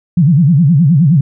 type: tone with vibrato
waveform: sine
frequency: 155.1 Hz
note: D#3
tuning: 5 cents flat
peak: -5 dBFS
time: 0.17-1.21 s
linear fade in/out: 5 ms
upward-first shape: sine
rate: 9.6 Hz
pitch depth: 270 cents each way
effects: none